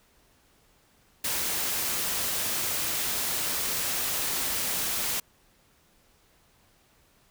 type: noise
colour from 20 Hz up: white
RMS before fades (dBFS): -29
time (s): 1.24-5.2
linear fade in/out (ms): 5
effects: pink hiss -63 dBFS RMS until 7.3 s